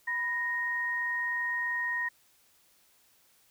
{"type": "tone pair together", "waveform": "sine", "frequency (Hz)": [987.8, 1864.7], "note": ["B5", "A#6"], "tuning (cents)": [0, 0], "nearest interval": "major seventh", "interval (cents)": 1100, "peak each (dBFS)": [-38, -29], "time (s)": [0.07, 2.09], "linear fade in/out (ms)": 10, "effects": ["white hiss -65 dBFS RMS until 3.5 s"]}